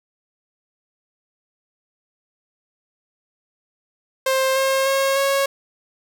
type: tone with pitch steps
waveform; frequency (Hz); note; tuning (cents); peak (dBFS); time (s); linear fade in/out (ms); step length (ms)
sawtooth; 528 / 535.4 / 542.8 / 550.4; C5 / C5 / C#5 / C#5; +16 / +40 / -36 / -12; -13; 4.26-5.46; 5; 300
effects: none